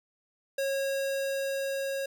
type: tone with level ramp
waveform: square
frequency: 546 Hz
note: C#5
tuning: 26 cents flat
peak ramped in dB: -28 to -31 dBFS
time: 0.58-2.06 s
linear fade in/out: 5 ms
effects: none